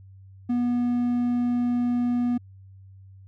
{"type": "tone", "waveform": "triangle", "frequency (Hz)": 242.9, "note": "B3", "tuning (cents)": -29, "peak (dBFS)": -19, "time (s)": [0.49, 2.38], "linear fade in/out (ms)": 10, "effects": ["added 96 Hz sine -45 dBFS peak until 3.27 s"]}